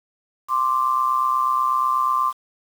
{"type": "tone pair together", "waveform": "sine", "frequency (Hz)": [1046.5, 1174.7], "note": ["C6", "D6"], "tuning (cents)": [0, 0], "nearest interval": "major second", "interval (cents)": 200, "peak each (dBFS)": [-20, -20], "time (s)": [0.48, 2.33], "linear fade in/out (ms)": 50, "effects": ["7-bit"]}